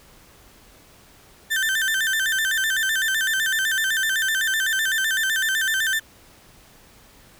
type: tone with vibrato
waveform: 35% pulse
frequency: 1661.2 Hz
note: G#6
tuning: in tune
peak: -18 dBFS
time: 1.5-6 s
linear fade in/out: 20 ms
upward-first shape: square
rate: 7.9 Hz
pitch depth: 120 cents each way
effects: pink hiss -51 dBFS RMS until 7.39 s